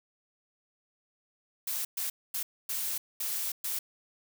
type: noise bursts at uneven times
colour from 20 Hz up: blue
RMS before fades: -33 dBFS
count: 6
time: 1.67-1.85 / 1.97-2.1 / 2.34-2.43 / 2.69-2.98 / 3.2-3.52 / 3.64-3.79 s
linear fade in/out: 5 ms
effects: none